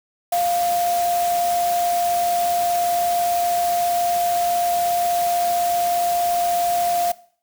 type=tone in noise; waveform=sine; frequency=699 Hz; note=F5; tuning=1 cent sharp; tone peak=-17 dBFS; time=0.32-7.12 s; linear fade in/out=5 ms; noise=white; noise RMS=-30 dBFS; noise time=0.32-7.12 s; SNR=+10 dB; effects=noise-tail reverb RT60 0.5 s tail -19 dB re dry